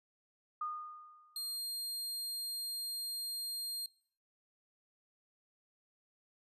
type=tone with exponential decay; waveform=sine; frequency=1225 Hz; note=D#6; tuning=27 cents flat; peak=-34 dBFS; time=0.61-1.58 s; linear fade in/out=5 ms; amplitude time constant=210 ms
type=tone; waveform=sawtooth; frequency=4200 Hz; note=C8; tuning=6 cents sharp; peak=-35 dBFS; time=1.36-3.86 s; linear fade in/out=2 ms
effects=noise-tail reverb RT60 0.5 s tail -21 dB re dry + resampled to 32000 Hz